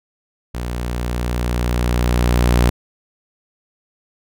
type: tone with level ramp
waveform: sawtooth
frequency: 60.2 Hz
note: B1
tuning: 44 cents flat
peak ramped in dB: -19 to -7 dBFS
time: 0.54-2.7 s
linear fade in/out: 10 ms
effects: none